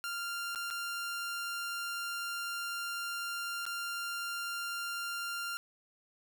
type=tone with dropouts; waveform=sawtooth; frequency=1392 Hz; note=F6; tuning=6 cents flat; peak=-32 dBFS; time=0.04-5.57 s; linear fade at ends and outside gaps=0 ms; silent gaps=0.549-0.558 / 0.703-0.709 / 3.654-3.664 s; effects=none